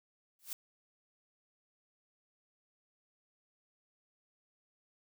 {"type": "noise with exponential growth", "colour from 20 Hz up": "blue", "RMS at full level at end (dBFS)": -36, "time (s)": [0.39, 0.53], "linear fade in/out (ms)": 1, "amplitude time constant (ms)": 30, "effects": []}